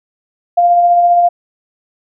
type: tone with tremolo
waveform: sine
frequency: 698.5 Hz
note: F5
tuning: in tune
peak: -5 dBFS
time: 0.57-1.29 s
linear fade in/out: 10 ms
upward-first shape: sine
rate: 15 Hz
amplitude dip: 30%
effects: none